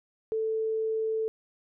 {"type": "tone", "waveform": "sine", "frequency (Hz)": 441.6, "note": "A4", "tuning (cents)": 6, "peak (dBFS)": -26, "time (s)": [0.32, 1.28], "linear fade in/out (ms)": 0, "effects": []}